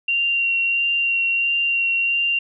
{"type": "tone with vibrato", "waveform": "sine", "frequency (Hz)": 2761, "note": "F7", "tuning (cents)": -20, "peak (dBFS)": -17, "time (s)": [0.08, 2.39], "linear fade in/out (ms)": 5, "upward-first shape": "sine", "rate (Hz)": 1.5, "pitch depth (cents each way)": 13, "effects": []}